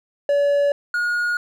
triangle tone pair in turn, 571 / 1438.8 Hz, D5 / F#6, -49 / -49 cents, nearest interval octave + major third, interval 1600 cents, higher second, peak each -13 / -17 dBFS, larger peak first, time 0.29-0.72 / 0.94-1.37 s, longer neither, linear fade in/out 2 ms, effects none

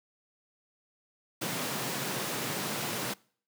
pink high-pass noise, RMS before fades -34 dBFS, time 1.41-3.14 s, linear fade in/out 10 ms, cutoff 120 Hz, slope 48 dB/octave, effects noise-tail reverb RT60 0.5 s tail -24 dB re dry

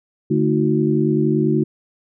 harmonic tone with a mistuned harmonic, 73.42 Hz, D2, in tune, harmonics 2 / 3 / 4 / 5, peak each -20 / -20 / -20 / -20 dBFS, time 0.3-1.64 s, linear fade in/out 10 ms, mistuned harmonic 4, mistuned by +130 cents, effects none

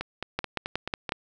two click trains, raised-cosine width 0.3 ms, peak -15 / -11 dBFS, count 6 / 5, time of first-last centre 0.01-1.092 / 0.39-1.121 s, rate 4.62 / 5.47 Hz, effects none

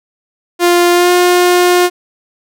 sawtooth tone with pitch glide, 349.8 to 356.5 Hz, F4 to F4, +3 to +36 cents, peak -3 dBFS, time 0.59-1.9 s, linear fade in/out 50 ms, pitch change +33 cents, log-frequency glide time 0.92-1.11 s, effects none

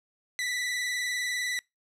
sawtooth tone with vibrato, 1975.5 Hz, B6, in tune, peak -25 dBFS, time 0.39-1.59 s, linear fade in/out 0 ms, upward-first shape square, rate 20 Hz, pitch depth 31 cents each way, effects noise-tail reverb RT60 0.2 s tail -25 dB re dry + low-pass 10000 Hz 12 dB/octave

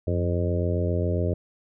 harmonic tone with a mistuned harmonic, 87.31 Hz, F2, in tune, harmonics 1 / 2 / 3 / 4 / 5 / 6 / 7, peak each -24 / -31 / -34 / -32 / -32 / -33 / -33 dBFS, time 0.07-1.34 s, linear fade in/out 5 ms, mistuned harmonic 1, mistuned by +66 cents, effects none

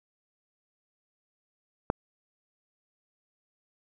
click, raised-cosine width 1 ms, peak -10 dBFS, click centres 1.901 s, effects none

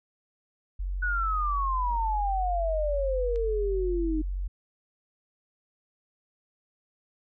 sine tone, 46.29 Hz, F#1, 2 cents sharp, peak -28 dBFS, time 0.79-4.48 s, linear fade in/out 10 ms
sine exponential sweep, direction down, 1487 to 304.8 Hz, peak -26 dBFS, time 1.02-4.22 s, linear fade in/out 10 ms
click, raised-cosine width 0.2 ms, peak -32 dBFS, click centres 3.359 s
effects none

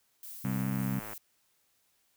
violet noise with tremolo, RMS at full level -44 dBFS, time 0.23-1.18 s, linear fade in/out 2 ms, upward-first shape triangle, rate 3.6 Hz, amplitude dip 25%
harmonic tone, 66 Hz, C2, 16 cents sharp, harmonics 2 / 3 / 4, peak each -33 / -32 / -38 dBFS, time 0.44-1 s, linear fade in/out 10 ms
click train, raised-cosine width 0.5 ms, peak -28 dBFS, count 74, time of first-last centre 0.45-1.132 s, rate 107 Hz
effects white hiss -72 dBFS RMS until 2.16 s

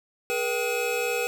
square tone cluster, 418.8 / 482.5 / 776 / 2561 Hz, G#4 / B4 / G5 / D#7, +15 / -40 / -18 / +49 cents, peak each -34 / -28 / -35 / -31 dBFS, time 0.3-1.27 s, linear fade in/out 0 ms, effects none

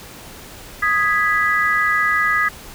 sine chord, G# minor, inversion second, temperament equal, 1244.5 / 1661.2 / 1975.5 Hz, D#6 / G#6 / B6, 0 / 0 / 0 cents, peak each -19 dBFS, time 0.82-2.49 s, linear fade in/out 10 ms, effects pink hiss -38 dBFS RMS until 2.74 s

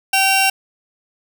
sawtooth tone pair together, 772.1 / 2754 Hz, G5 / F7, -26 / -25 cents, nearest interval octave + minor seventh, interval 2201 cents, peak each -12 dBFS, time 0.13-0.5 s, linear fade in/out 5 ms, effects none

